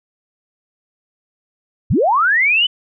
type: linear sweep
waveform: sine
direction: up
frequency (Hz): 59.8 to 3051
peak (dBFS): -11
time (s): 1.9-2.67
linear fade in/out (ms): 10
effects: none